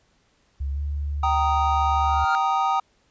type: tone with pitch glide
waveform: sine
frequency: 69.3 to 72.28 Hz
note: C#2 to D2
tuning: 0 to -27 cents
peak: -24 dBFS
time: 0.6-2.25 s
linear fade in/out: 10 ms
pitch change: +73 cents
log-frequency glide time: 0.73-0.79 s
type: chord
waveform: triangle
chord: Eb major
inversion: first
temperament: equal with one note detuned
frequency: 778.1 / 932.3 / 1244.5 Hz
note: G5 / Bb5 / Eb6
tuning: -13 / 0 / 0 cents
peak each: -21 / -23 / -22 dBFS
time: 1.23-2.8 s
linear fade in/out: 5 ms
type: tone with exponential growth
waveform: triangle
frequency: 1396.9 Hz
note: F6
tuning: in tune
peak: -19 dBFS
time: 1.93-2.35 s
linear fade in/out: 0 ms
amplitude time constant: 90 ms
effects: pink hiss -64 dBFS RMS until 3.1 s + resampled to 16000 Hz